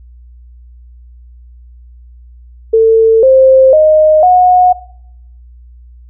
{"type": "tone with pitch steps", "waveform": "sine", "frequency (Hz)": [447.9, 526.5, 619, 727.6], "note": ["A4", "C5", "D#5", "F#5"], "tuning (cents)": [31, 11, -9, -29], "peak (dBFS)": -3, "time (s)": [2.73, 4.73], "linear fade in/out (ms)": 10, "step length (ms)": 500, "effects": ["noise-tail reverb RT60 0.7 s tail -18 dB re dry", "added 60 Hz sine -34 dBFS peak until 6.09 s"]}